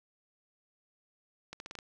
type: accelerating click train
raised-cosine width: 0.2 ms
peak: -25 dBFS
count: 6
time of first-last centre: 1.53-1.788 s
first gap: 71 ms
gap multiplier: 0.84
effects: none